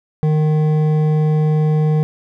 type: tone with hard clipping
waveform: triangle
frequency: 153.8 Hz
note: D#3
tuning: 20 cents flat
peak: -14 dBFS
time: 0.23-2.03 s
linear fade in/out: 0 ms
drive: 13 dB
effects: none